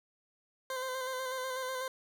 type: tone with vibrato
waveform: 20% pulse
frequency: 517 Hz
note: C5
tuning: 21 cents flat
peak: -30 dBFS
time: 0.7-1.88 s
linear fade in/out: 2 ms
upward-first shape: square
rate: 8.1 Hz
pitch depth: 25 cents each way
effects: none